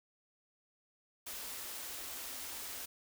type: band-stop noise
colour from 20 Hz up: white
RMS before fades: -44 dBFS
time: 1.26-2.86 s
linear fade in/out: 10 ms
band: 100 to 210 Hz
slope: 48 dB/octave
effects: none